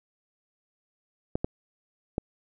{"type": "clicks", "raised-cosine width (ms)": 2, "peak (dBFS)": -13, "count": 3, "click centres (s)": [1.355, 1.445, 2.181], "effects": []}